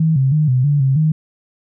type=tone with pitch steps; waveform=sine; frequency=160 / 133.4 / 153.1 / 127.3 / 145 / 134.1 / 156 Hz; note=D#3 / C3 / D#3 / C3 / D3 / C3 / D#3; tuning=+49 / +34 / -28 / -47 / -22 / +43 / +5 cents; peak=-11 dBFS; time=0-1.12 s; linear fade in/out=5 ms; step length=160 ms; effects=none